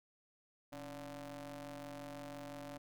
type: ring-modulated tone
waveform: sawtooth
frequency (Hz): 150.3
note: D3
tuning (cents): +40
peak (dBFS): -39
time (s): 0.72-2.78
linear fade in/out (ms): 10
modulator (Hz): 428
effects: none